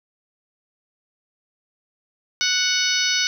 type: harmonic tone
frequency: 740 Hz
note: F#5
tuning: in tune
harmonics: 2 / 3 / 4 / 5 / 6 / 7 / 8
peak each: -26 / -26 / -26 / -26 / -26 / -26 / -26 dBFS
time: 2.41-3.27 s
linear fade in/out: 0 ms
effects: 8-bit